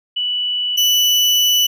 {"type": "tone pair in turn", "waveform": ["sine", "35% pulse"], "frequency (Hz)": [2960, 2971], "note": ["F#7", "F#7"], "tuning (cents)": [0, 6], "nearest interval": "unison", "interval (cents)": 6, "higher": "second", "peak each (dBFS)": [-17, -10], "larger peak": "second", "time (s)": [[0.16, 0.77], [0.77, 1.67]], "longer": "second", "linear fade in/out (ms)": 10, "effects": []}